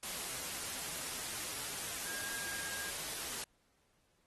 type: tone in noise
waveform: sine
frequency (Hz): 1622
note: G#6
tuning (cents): -41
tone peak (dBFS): -45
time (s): 2.06-2.9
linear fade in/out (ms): 2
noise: white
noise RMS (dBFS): -41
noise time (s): 0.03-3.44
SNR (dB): -7
effects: pink hiss -75 dBFS RMS until 4.26 s + AAC 32 kbps